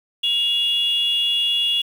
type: tone pair together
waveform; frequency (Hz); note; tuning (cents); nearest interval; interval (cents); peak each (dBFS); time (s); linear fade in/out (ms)
sine; 2835 / 3374; F7 / G#7; +25 / +27; minor third; 302; -19; 0.23-1.82; 10
effects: tanh soft clip ceiling -11 dBFS + 7-bit